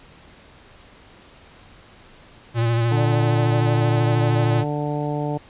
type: tone with vibrato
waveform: square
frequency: 116.54 Hz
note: A#2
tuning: in tune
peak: -18 dBFS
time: 2.54-4.65 s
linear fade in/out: 50 ms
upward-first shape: sine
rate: 13 Hz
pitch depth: 32 cents each way
type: harmonic tone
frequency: 147.5 Hz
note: D3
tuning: 8 cents sharp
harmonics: 1 / 2 / 3 / 4 / 5 / 6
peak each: -25 / -28 / -30 / -31 / -32 / -33 dBFS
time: 2.91-5.38 s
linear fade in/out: 10 ms
effects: pink hiss -48 dBFS RMS until 5.49 s + resampled to 8000 Hz

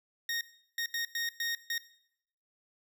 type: tone bursts at uneven times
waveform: 20% pulse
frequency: 1859 Hz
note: A#6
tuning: 5 cents flat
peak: -26 dBFS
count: 6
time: 0.29-0.41 / 0.78-0.86 / 0.94-1.05 / 1.15-1.29 / 1.4-1.55 / 1.7-1.78 s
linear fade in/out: 2 ms
effects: noise-tail reverb RT60 0.7 s tail -18 dB re dry

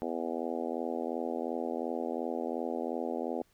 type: harmonic tone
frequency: 82.8 Hz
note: E2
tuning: 8 cents sharp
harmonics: 3 / 4 / 5 / 6 / 7 / 8 / 9 / 10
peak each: -38 / -39 / -39 / -39 / -41 / -43 / -42 / -47 dBFS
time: 0.02-3.42 s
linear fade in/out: 0 ms
effects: pink hiss -69 dBFS RMS until 3.53 s

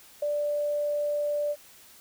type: tone with ADSR envelope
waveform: sine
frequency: 587.3 Hz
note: D5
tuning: in tune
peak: -23 dBFS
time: 0.22-1.56 s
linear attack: 7 ms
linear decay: 4 ms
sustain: -2 dB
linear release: 48 ms
effects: white hiss -53 dBFS RMS until 2 s

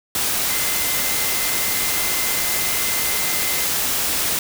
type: tone in noise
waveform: sine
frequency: 2067 Hz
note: C7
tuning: 22 cents flat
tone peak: -30 dBFS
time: 0.5-3.65 s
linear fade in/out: 2 ms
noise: white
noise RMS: -21 dBFS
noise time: 0.15-4.39 s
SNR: -12 dB
effects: none

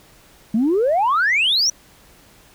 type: exponential sweep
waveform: sine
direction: up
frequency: 207.7 to 6010 Hz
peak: -13 dBFS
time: 0.54-1.7 s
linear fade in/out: 5 ms
effects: tanh soft clip ceiling -11 dBFS + pink hiss -50 dBFS RMS until 2.54 s

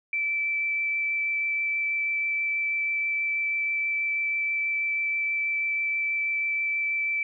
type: tone with vibrato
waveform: sine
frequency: 2324 Hz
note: D7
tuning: 19 cents flat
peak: -24 dBFS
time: 0.13-7.23 s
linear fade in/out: 2 ms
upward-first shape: triangle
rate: 6.2 Hz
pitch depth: 8 cents each way
effects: none

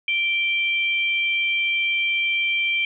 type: tone pair together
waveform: sine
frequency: 2349 / 3153 Hz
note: D7 / G7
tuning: 0 / +9 cents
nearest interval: perfect fourth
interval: 509 cents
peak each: -20 / -26 dBFS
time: 0.08-2.85 s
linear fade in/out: 2 ms
effects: none

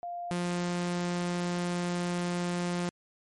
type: tone pair in turn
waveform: sine / sawtooth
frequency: 698.5 / 175.89 Hz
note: F5 / F3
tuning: 0 / +13 cents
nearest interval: 2 octaves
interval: 2387 cents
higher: first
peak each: -34 / -25 dBFS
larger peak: second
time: 0.03-0.31 / 0.31-2.89 s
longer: second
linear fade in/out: 0 ms
effects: MP3 48 kbps

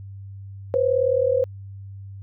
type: tone pair together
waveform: sine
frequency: 495 / 534.2 Hz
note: B4 / C5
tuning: +4 / +36 cents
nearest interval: minor second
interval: 132 cents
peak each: -20 dBFS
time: 0.74-1.44 s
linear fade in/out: 0 ms
effects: added 98 Hz sine -35 dBFS peak until 2.22 s

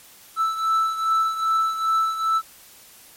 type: beating tone pair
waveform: triangle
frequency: 1318 / 1320.5 Hz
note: E6 / E6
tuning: -1 / +3 cents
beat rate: 2.5 Hz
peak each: -18 / -24 dBFS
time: 0.36-2.42 s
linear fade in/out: 50 ms
effects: white hiss -48 dBFS RMS until 3.16 s + MP3 64 kbps

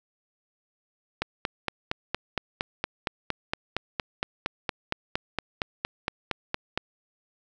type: click train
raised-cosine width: 0.3 ms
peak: -10 dBFS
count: 25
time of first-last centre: 1.22-6.776 s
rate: 4.32 Hz
effects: none

